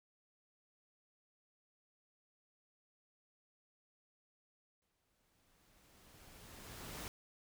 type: noise with exponential growth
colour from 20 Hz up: pink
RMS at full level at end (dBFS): -45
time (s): 4.82-7.08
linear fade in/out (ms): 0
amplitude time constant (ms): 490
effects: none